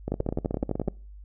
two click trains, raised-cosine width 2 ms, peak -13 / -16 dBFS, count 10 / 14, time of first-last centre 0.12-0.883 / 0.08-0.878 s, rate 11.8 / 16.3 Hz, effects noise-tail reverb RT60 0.4 s tail -25 dB re dry + added 50 Hz sine -42 dBFS peak until 1.24 s

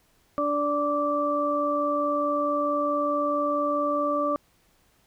harmonic tone, 291.8 Hz, D4, 11 cents flat, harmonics 1 / 2 / 4, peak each -29 / -26 / -26 dBFS, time 0.38-4.36 s, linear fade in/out 0 ms, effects pink hiss -64 dBFS RMS until 5.06 s

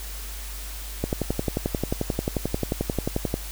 click train, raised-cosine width 2 ms, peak -10 dBFS, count 27, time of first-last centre 1.04-3.341 s, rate 11.3 Hz, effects added 50 Hz sine -34 dBFS peak until 3.51 s + white hiss -39 dBFS RMS until 3.51 s

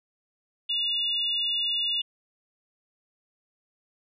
sine tone pair together, 2850 / 3494 Hz, F7 / A7, +34 / -13 cents, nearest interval major third, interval 353 cents, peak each -26 / -29 dBFS, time 0.69-2.02 s, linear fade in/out 10 ms, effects none

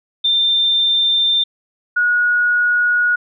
sine tone pair in turn, 3587 / 1452.6 Hz, A7 / F#6, +33 / -32 cents, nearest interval octave + major third, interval 1565 cents, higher first, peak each -12 dBFS, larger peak neither, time 0.24-1.44 / 1.96-3.16 s, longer neither, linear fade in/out 10 ms, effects none

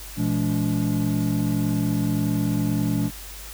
triangle tone cluster, 119.6 / 169.3 / 211.1 / 287.4 Hz, A#2 / E3 / G#3 / D4, +45 / +46 / +29 / -37 cents, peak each -24 dBFS, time 0.16-3.11 s, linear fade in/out 50 ms, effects added 50 Hz sine -39 dBFS peak until 3.53 s + white hiss -40 dBFS RMS until 3.53 s

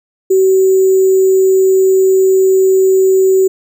sine tone with sample-and-hold, 379.7 Hz, F#4, 45 cents sharp, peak -6 dBFS, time 0.3-3.48 s, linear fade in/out 10 ms, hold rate 7350 Hz, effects none

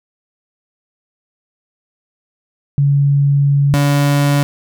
sine / 35% pulse tone pair in turn, 141.3 / 143.19 Hz, C#3 / D3, +34 / -43 cents, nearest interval unison, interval 23 cents, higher second, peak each -9 dBFS, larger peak neither, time 2.78-3.74 / 3.74-4.43 s, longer first, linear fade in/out 0 ms, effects none

